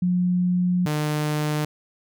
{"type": "tone pair in turn", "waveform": ["sine", "sawtooth"], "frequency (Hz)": [179.4, 150.86], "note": ["F3", "D3"], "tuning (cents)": [47, 47], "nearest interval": "minor third", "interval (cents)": 300, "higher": "first", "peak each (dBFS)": -18, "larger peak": "neither", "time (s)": [[0.02, 0.86], [0.86, 1.65]], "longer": "first", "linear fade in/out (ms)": 5, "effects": []}